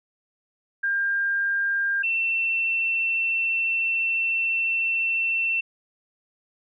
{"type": "tone pair in turn", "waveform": "sine", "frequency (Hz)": [1601, 2693], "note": ["G6", "E7"], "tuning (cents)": [36, 36], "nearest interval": "major sixth", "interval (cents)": 900, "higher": "second", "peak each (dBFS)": -21, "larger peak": "neither", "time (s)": [[0.83, 2.03], [2.03, 5.61]], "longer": "second", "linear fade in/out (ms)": 10, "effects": []}